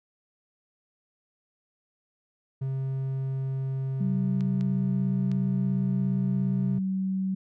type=tone with pitch glide; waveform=triangle; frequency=133.7 to 132.78 Hz; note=C3 to C3; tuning=+38 to +26 cents; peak=-25 dBFS; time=2.61-6.79 s; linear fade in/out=10 ms; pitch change=-12 cents; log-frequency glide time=3.17-5.94 s
type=tone; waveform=sine; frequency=190 Hz; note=F#3; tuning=46 cents sharp; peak=-25 dBFS; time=4-7.35 s; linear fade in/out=10 ms
type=clicks; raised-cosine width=0.2 ms; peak=-28 dBFS; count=3; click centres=4.408 / 4.61 / 5.316 s
effects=none